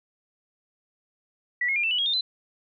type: tone with pitch steps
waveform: sine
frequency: 1950 / 2164 / 2401 / 2664 / 2956 / 3279 / 3639 / 4038 Hz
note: B6 / C#7 / D7 / E7 / F#7 / G#7 / A#7 / B7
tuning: -23 / -42 / +38 / +18 / -2 / -23 / -42 / +38 cents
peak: -22 dBFS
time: 1.61-2.21 s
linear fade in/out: 5 ms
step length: 75 ms
effects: none